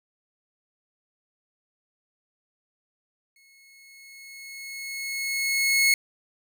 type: tone with exponential growth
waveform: sawtooth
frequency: 2181 Hz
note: C#7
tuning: 29 cents flat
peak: -13 dBFS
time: 3.36-5.94 s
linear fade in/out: 2 ms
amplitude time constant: 560 ms
effects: none